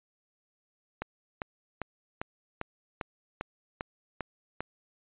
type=click train; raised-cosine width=0.5 ms; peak=-18 dBFS; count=10; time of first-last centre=1.02-4.606 s; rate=2.51 Hz; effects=resampled to 8000 Hz